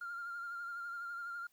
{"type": "tone with vibrato", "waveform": "triangle", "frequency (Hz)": 1396, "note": "F6", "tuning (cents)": -1, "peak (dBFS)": -37, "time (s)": [0.01, 1.47], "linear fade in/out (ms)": 5, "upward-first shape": "sine", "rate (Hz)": 12, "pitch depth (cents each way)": 31, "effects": ["tanh soft clip ceiling -37 dBFS", "white hiss -74 dBFS RMS until 1.52 s"]}